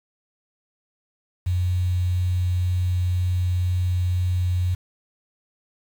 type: tone with quantisation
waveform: sine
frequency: 90.2 Hz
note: F#2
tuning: 44 cents flat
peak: -19 dBFS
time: 1.46-4.75 s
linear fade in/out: 10 ms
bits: 7
effects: none